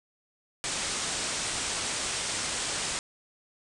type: low-pass noise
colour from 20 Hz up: white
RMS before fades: -32 dBFS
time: 0.64-2.99 s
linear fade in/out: 0 ms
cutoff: 9300 Hz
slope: 96 dB/octave
effects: none